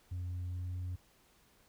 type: tone with pitch glide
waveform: sine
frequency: 89.5 to 90.17 Hz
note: F2 to F#2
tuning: +43 to -44 cents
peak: -34 dBFS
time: 0.11-0.96 s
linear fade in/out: 10 ms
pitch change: +13 cents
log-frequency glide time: 0.39-0.82 s
effects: tanh soft clip ceiling -35 dBFS + pink hiss -67 dBFS RMS until 1.68 s